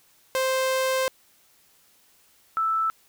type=tone pair in turn; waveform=sawtooth / sine; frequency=523.3 / 1318.6 Hz; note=C5 / E6; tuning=0 / 0 cents; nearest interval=octave + major third; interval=1600 cents; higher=second; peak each=-18 / -21 dBFS; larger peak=first; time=0.35-1.08 / 2.57-2.9 s; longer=first; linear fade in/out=0 ms; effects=white hiss -60 dBFS RMS until 3.08 s